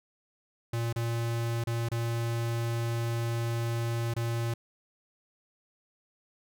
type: tone with dropouts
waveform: square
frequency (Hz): 116.54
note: A#2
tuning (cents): 0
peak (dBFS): -29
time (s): 0.73-4.54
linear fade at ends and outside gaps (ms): 5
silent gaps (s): 0.928-0.96 / 1.64-1.67 / 1.888-1.915 / 4.139-4.163
effects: none